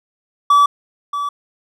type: tone with echo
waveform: triangle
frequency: 1150 Hz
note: D6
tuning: 37 cents flat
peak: -6 dBFS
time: 0.5-0.66 s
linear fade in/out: 5 ms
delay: 630 ms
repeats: 1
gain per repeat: -11 dB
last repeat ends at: 1.29 s
effects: none